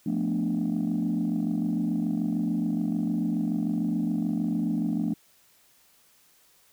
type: chord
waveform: sine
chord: B half-diminished seventh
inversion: second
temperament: equal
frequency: 174.61 / 220 / 246.9 / 293.7 Hz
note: F3 / A3 / B3 / D4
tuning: 0 / 0 / 0 / 0 cents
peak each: -29 / -27 / -30 / -29 dBFS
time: 0.06-5.14 s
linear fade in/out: 5 ms
effects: tanh soft clip ceiling -19 dBFS + white hiss -61 dBFS RMS until 6.72 s